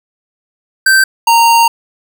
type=tone pair in turn; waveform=square; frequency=1557 / 925.8 Hz; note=G6 / A#5; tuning=-12 / -12 cents; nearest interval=major sixth; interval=900 cents; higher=first; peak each=-6 dBFS; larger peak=neither; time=0.86-1.04 / 1.27-1.68 s; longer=second; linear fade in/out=5 ms; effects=none